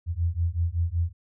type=beating tone pair; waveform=sine; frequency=82.41 / 87.71 Hz; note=E2 / F2; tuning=0 / +8 cents; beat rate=5.3 Hz; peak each=-26 dBFS; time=0.06-1.13 s; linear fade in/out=50 ms; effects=none